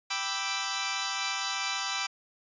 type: chord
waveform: 10% pulse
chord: E minor seventh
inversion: first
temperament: equal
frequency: 784 / 987.8 / 1174.7 / 1318.5 Hz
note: G5 / B5 / D6 / E6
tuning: 0 / 0 / 0 / 0 cents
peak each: -27 dBFS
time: 0.1-2.07 s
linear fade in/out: 10 ms
effects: resampled to 16000 Hz